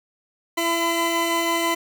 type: tone pair together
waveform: 20% pulse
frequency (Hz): 335.4 / 1012.3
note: E4 / B5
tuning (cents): +30 / +42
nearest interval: octave + perfect fifth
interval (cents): 1912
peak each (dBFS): -18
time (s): 0.57-1.75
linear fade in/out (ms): 10
effects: none